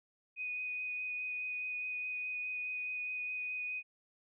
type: tone with vibrato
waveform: sine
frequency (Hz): 2489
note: D#7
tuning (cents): 0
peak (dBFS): -36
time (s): 0.36-3.83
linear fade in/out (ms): 50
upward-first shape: sine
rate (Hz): 4.8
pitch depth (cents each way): 11
effects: none